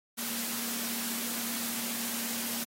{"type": "tone in noise", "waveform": "sine", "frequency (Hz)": 233.1, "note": "A#3", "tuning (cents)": 0, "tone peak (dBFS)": -40, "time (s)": [0.17, 2.65], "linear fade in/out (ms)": 20, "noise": "white", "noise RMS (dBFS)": -35, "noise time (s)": [0.17, 2.65], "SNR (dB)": -8, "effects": ["high-pass 150 Hz 12 dB/octave", "AAC 48 kbps"]}